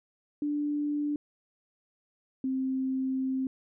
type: tone pair in turn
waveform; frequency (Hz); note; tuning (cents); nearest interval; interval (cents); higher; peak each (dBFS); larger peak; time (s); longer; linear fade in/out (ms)
sine; 293.7 / 262.9; D4 / C4; 0 / +8; major second; 192; first; -27 / -27; neither; 0.42-1.16 / 2.44-3.47; second; 2
effects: none